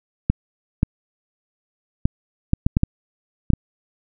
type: clicks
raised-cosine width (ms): 5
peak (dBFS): -3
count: 9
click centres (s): 0.3 / 0.831 / 2.055 / 2.534 / 2.665 / 2.769 / 2.834 / 3.503 / 3.535
effects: none